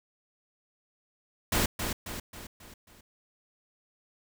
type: noise with echo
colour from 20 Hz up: pink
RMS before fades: -26 dBFS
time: 1.52-1.66 s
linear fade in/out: 5 ms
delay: 270 ms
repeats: 5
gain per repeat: -6 dB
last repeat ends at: 3.01 s
effects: none